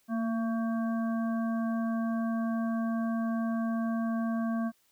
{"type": "harmonic tone with a mistuned harmonic", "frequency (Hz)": 225.3, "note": "A3", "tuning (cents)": 41, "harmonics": [1, 3, 5, 7], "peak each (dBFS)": [-28, -38, -42, -45], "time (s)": [0.08, 4.72], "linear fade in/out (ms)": 50, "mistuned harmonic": 1, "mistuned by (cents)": 26, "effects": ["white hiss -69 dBFS RMS until 4.91 s"]}